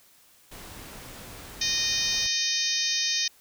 pink noise, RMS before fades -43 dBFS, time 0.51-2.27 s, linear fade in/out 10 ms
harmonic tone, 616 Hz, D#5, 17 cents flat, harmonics 3 / 4 / 5 / 6 / 7 / 8 / 9 / 10, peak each -36 / -35 / -35 / -31 / -34 / -32 / -30 / -30 dBFS, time 1.61-3.28 s, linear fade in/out 5 ms
effects white hiss -58 dBFS RMS until 3.4 s

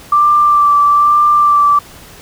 sine tone with vibrato, 1174.7 Hz, D6, in tune, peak -6 dBFS, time 0.12-1.79 s, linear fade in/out 5 ms, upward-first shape sine, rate 1.1 Hz, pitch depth 18 cents each way, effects pink hiss -37 dBFS RMS until 2.21 s

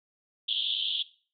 pink band-pass noise, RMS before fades -30 dBFS, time 0.48-1.03 s, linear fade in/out 10 ms, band 3100 to 3600 Hz, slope 96 dB/octave, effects noise-tail reverb RT60 0.4 s tail -18 dB re dry

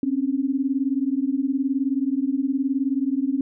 sine beating tone pair, 261.6 / 280.6 Hz, C4 / C#4, 0 / +21 cents, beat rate 19 Hz, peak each -23 / -23 dBFS, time 0.03-3.41 s, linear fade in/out 2 ms, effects none

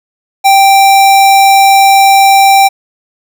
square tone, 784 Hz, G5, in tune, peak -3 dBFS, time 0.44-2.69 s, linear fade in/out 20 ms, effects none

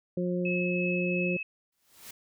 harmonic tone, 178.6 Hz, F3, 39 cents sharp, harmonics 1 / 2 / 3, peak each -29 / -32 / -34 dBFS, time 0.17-1.37 s, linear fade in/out 5 ms
sine tone with tremolo, 2586 Hz, E7, 34 cents flat, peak -30 dBFS, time 0.45-1.43 s, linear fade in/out 5 ms, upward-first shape triangle, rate 2.9 Hz, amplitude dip 25%
white noise with exponential growth, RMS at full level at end -42 dBFS, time 1.72-2.11 s, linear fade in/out 5 ms, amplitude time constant 83 ms
effects none

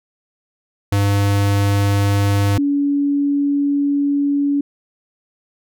square / sine tone pair in turn, 100.5 / 284.3 Hz, G2 / C#4, +44 / +44 cents, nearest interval octave + tritone, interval 1800 cents, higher second, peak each -14 dBFS, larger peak neither, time 0.92-2.58 / 2.58-4.61 s, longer second, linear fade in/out 5 ms, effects none

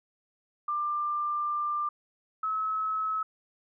sine tone pair in turn, 1190 / 1290.6 Hz, D6 / E6, +22 / -37 cents, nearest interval minor second, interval 141 cents, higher second, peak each -27 dBFS, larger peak neither, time 0.68-1.89 / 2.43-3.23 s, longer first, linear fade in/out 5 ms, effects none

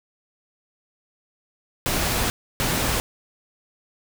pink noise bursts at uneven times, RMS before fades -23 dBFS, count 2, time 1.86-2.3 / 2.6-3 s, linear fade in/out 0 ms, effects none

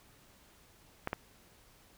clicks, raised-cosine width 0.5 ms, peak -18 / -18 dBFS, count 2, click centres 1.074 / 1.131 s, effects pink hiss -62 dBFS RMS until 1.97 s

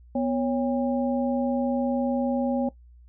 sine tone cluster, 246.6 / 553 / 805 Hz, B3 / C#5 / G5, -2 / -4 / +46 cents, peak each -24 / -27 / -33 dBFS, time 0.15-2.69 s, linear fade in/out 5 ms, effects noise-tail reverb RT60 0.1 s tail -17 dB re dry + added 60 Hz sine -48 dBFS peak until 3.08 s

